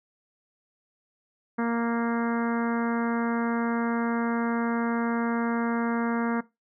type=harmonic tone; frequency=233.1 Hz; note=A#3; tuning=in tune; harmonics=1 / 2 / 3 / 4 / 5 / 6 / 7 / 8 / 9; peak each=-25 / -32 / -37 / -35 / -37 / -38 / -39 / -45 / -45 dBFS; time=1.58-6.41 s; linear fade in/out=10 ms; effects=noise-tail reverb RT60 0.2 s tail -18 dB re dry